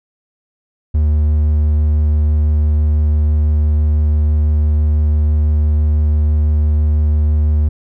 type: tone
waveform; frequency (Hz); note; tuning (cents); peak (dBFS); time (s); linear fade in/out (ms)
triangle; 75.5; D2; +48; -8; 0.94-7.69; 10
effects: none